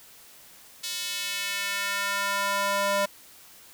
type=tone with high-pass filter sweep; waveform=square; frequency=200 Hz; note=G3; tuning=35 cents sharp; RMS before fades=-28 dBFS; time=0.83-3.06 s; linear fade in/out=10 ms; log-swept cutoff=4000 to 620 Hz; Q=1.4; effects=white hiss -51 dBFS RMS until 3.73 s